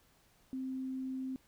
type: tone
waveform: sine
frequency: 261.5 Hz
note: C4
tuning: 1 cent flat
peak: -36 dBFS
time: 0.53-1.36 s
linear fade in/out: 0 ms
effects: pink hiss -68 dBFS RMS until 1.47 s